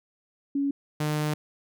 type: tone pair in turn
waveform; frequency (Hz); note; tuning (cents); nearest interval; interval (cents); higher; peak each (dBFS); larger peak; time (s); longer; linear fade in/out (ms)
sine / sawtooth; 280 / 151.27; C#4 / D#3; +18 / -48; major seventh; 1066; first; -23 / -21; second; 0.55-0.71 / 1-1.34; second; 5
effects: none